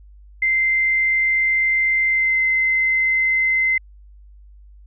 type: tone with pitch glide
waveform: sine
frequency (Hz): 2082 to 2064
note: C7 to C7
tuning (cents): -9 to -24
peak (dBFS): -15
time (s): 0.42-3.78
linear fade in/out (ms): 5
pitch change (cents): -15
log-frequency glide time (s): 2.07-2.43
effects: added 50 Hz sine -42 dBFS peak until 4.86 s